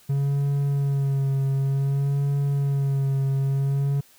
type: tone with vibrato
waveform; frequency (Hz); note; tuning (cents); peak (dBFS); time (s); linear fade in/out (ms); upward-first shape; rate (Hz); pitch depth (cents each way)
triangle; 138.59; C#3; 0; -18; 0.09-4.01; 10; sine; 0.55; 32
effects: white hiss -55 dBFS RMS until 4.18 s